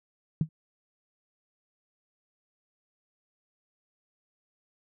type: tone with exponential decay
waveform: sine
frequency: 157.5 Hz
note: D#3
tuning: 21 cents sharp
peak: -18 dBFS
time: 0.41-0.49 s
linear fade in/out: 2 ms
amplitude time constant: 16 ms
effects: none